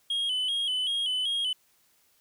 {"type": "tone with vibrato", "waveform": "sine", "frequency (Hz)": 3136, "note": "G7", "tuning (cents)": 0, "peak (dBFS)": -23, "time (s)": [0.1, 1.53], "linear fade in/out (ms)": 5, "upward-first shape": "square", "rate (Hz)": 2.6, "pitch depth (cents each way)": 69, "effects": ["tanh soft clip ceiling -25 dBFS", "white hiss -66 dBFS RMS until 2.2 s"]}